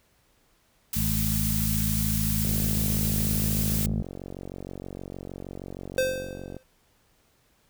blue noise, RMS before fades -30 dBFS, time 0.93-3.86 s, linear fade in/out 2 ms
harmonic tone, 53.8 Hz, A1, 38 cents flat, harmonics 1 / 2 / 3 / 4, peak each -30 / -30 / -30 / -30 dBFS, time 0.95-4.03 s, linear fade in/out 20 ms
click train, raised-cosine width 2 ms, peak -24 dBFS, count 192, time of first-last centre 2.45-6.566 s, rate 46.4 Hz
square tone with exponential decay, 519 Hz, C5, 14 cents flat, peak -20 dBFS, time 5.98-6.63 s, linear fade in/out 1 ms, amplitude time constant 140 ms
effects pink hiss -65 dBFS RMS until 7.69 s

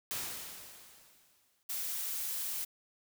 white noise with exponential decay, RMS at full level -36 dBFS, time 0.11-1.63 s, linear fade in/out 0 ms, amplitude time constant 330 ms
blue noise, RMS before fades -37 dBFS, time 1.69-2.65 s, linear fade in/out 10 ms
effects none

